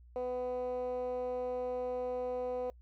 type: tone with band-pass filter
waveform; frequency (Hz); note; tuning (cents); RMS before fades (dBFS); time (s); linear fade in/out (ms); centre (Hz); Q
15% pulse; 250; B3; +21; -36; 0.16-2.7; 0; 550; 5.2
effects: noise-tail reverb RT60 0.1 s tail -26 dB re dry + added 60 Hz sine -54 dBFS peak until 2.81 s